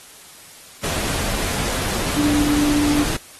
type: tone in noise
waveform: sine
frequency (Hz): 293.7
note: D4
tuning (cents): 0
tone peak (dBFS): -16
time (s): 2.16-3.04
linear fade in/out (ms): 10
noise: pink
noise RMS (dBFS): -24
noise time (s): 0.83-3.17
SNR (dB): +5
effects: white hiss -43 dBFS RMS until 3.39 s + AAC 32 kbps